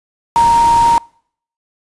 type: tone in noise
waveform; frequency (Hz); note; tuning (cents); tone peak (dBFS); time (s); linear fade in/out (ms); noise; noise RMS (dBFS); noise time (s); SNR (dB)
sine; 932.3; A#5; 0; -7; 0.36-0.98; 0; pink; -24; 0.36-0.98; +14
effects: noise-tail reverb RT60 0.6 s tail -26 dB re dry + resampled to 24000 Hz